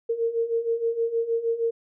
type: beating tone pair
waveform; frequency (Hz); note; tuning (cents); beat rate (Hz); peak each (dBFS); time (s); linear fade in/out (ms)
sine; 456.6 / 463; A#4 / A#4; -36 / -12; 6.4; -28 / -24; 0.09-1.71; 10
effects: none